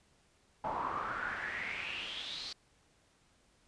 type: noise with band-pass filter sweep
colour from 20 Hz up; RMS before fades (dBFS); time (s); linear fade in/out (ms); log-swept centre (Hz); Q
brown; -39; 0.64-2.53; 5; 880 to 4500; 6.2
effects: pink hiss -69 dBFS RMS until 3.67 s + resampled to 22050 Hz